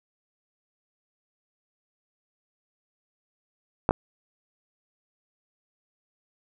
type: clicks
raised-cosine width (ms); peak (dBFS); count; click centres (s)
1; -6; 2; 3.891 / 3.909
effects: none